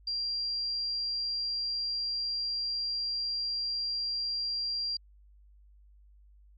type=tone; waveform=sine; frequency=4754 Hz; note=D8; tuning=20 cents sharp; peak=-30 dBFS; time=0.07-4.97 s; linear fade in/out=5 ms; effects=added 50 Hz sine -55 dBFS peak until 6.57 s